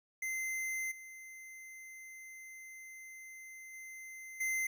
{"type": "tone with level steps", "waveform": "square", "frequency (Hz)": 2072, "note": "C7", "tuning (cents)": -17, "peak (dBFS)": [-36, -49, -47, -33], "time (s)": [0.22, 4.67], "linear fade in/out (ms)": 5, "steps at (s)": [0.91, 3.73, 4.4], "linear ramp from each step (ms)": 10, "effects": []}